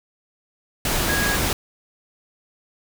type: tone in noise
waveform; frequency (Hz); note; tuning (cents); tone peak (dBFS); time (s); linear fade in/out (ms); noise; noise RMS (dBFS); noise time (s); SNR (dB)
sine; 1650; G#6; -12; -23; 1.09-1.36; 2; pink; -22; 0.85-1.53; -4
effects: none